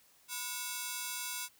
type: ring-modulated tone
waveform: 5% pulse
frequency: 1221 Hz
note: D#6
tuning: 33 cents flat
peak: -22 dBFS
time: 0.28-1.49 s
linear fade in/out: 50 ms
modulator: 226 Hz
effects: white hiss -65 dBFS RMS until 1.59 s